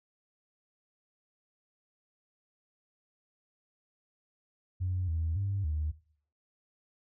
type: tone with pitch steps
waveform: sine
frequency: 91.4 / 81.2 / 99 / 76.4 Hz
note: F#2 / E2 / G2 / D#2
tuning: -21 / -26 / +18 / -31 cents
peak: -28 dBFS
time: 4.8-5.92 s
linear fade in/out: 20 ms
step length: 280 ms
effects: noise-tail reverb RT60 0.5 s tail -17 dB re dry + tanh soft clip ceiling -24 dBFS